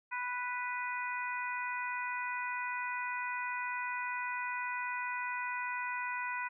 harmonic tone, 493.9 Hz, B4, in tune, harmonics 2 / 3 / 4 / 5, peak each -38 / -40 / -41 / -42 dBFS, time 0.11-6.49 s, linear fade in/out 20 ms, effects none

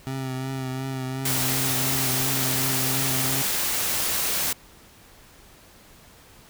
25% pulse tone with vibrato, 131.8 Hz, C3, 13 cents sharp, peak -24 dBFS, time 0.07-3.42 s, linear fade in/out 0 ms, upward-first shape triangle, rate 2.8 Hz, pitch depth 34 cents each way
white noise, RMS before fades -25 dBFS, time 1.25-4.53 s, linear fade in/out 5 ms
effects pink hiss -51 dBFS RMS until 6.49 s

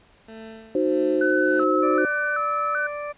20% pulse tone with tremolo, 222.2 Hz, A3, 17 cents sharp, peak -32 dBFS, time 0.28-1.64 s, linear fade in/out 5 ms, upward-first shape sine, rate 1.6 Hz, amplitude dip 70%
sine chord, C diminished, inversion first, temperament equal with one note detuned, 307.7 / 370 / 523.3 Hz, Eb4 / Gb4 / C5, -19 / 0 / 0 cents, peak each -23 dBFS, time 0.75-2.05 s, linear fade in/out 2 ms
sine tone with vibrato, 1396.9 Hz, F6, in tune, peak -22 dBFS, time 1.21-2.87 s, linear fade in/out 5 ms, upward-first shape square, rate 1.3 Hz, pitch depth 130 cents each way
harmonic tone, 587.3 Hz, D5, in tune, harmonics 1 / 2 / 3 / 4, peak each -30 / -34 / -41 / -40 dBFS, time 1.82-3.13 s, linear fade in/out 20 ms
effects pink hiss -56 dBFS RMS until 3.17 s + resampled to 8000 Hz

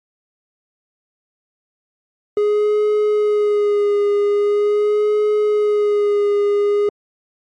triangle tone with vibrato, 415.3 Hz, G#4, in tune, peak -11 dBFS, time 2.37-6.89 s, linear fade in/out 2 ms, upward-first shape sine, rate 0.43 Hz, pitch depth 27 cents each way, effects MP3 48 kbps

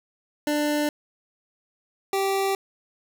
25% pulse tone pair in turn, 296.5 / 390 Hz, D4 / G4, +17 / -9 cents, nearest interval perfect fourth, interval 474 cents, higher second, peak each -18 dBFS, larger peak neither, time 0.47-0.89 / 2.13-2.55 s, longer neither, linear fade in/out 2 ms, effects none

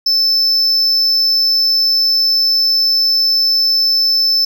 triangle tone, 5274 Hz, E8, in tune, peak -9 dBFS, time 0.06-4.45 s, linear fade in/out 5 ms, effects none

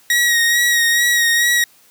sawtooth tone with vibrato, 1892 Hz, A#6, 25 cents sharp, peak -9 dBFS, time 0.1-1.64 s, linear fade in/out 2 ms, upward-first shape sine, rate 2.3 Hz, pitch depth 30 cents each way, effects white hiss -51 dBFS RMS until 1.9 s + high-pass 100 Hz 12 dB/octave

